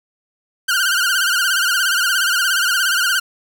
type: tone with vibrato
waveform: sawtooth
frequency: 1480 Hz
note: F#6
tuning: in tune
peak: -11 dBFS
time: 0.68-3.2 s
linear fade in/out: 10 ms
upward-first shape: sine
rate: 17 Hz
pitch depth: 110 cents each way
effects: 8-bit